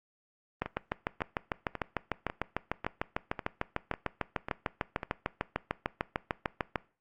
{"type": "two click trains", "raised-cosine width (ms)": 0.5, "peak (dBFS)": [-20, -14], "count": [9, 42], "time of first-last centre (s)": [[0.66, 5.032], [0.62, 6.758]], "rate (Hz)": [1.83, 6.68], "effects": ["noise-tail reverb RT60 0.4 s tail -21 dB re dry", "Opus 32 kbps"]}